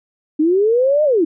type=linear two-way sweep; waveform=sine; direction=up then down; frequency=295.6 to 620 to 295.6 Hz; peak=-11 dBFS; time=0.39-1.25 s; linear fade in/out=10 ms; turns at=1.04 s; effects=none